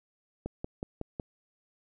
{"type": "click train", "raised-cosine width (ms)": 2, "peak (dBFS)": -21, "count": 5, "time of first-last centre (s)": [0.46, 1.198], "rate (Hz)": 5.42, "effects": []}